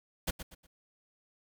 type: noise with echo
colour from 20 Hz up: pink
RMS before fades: -32 dBFS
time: 0.27-0.31 s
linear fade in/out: 10 ms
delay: 120 ms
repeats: 3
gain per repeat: -10 dB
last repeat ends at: 0.67 s
effects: none